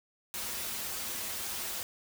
white noise with comb filter, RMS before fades -37 dBFS, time 0.34-1.83 s, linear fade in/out 0 ms, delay 6.8 ms, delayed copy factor -0.95, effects none

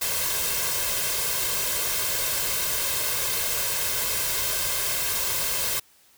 white noise with comb filter, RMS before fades -26 dBFS, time 0.01-5.8 s, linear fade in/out 10 ms, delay 1.9 ms, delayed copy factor +0.65, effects white hiss -58 dBFS RMS until 6.17 s

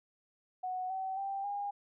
sine tone with pitch steps, 739 / 762 / 785.7 / 810.1 Hz, F#5 / G5 / G5 / G#5, -2 / -49 / +4 / -43 cents, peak -34 dBFS, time 0.63-1.71 s, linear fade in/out 10 ms, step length 270 ms, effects none

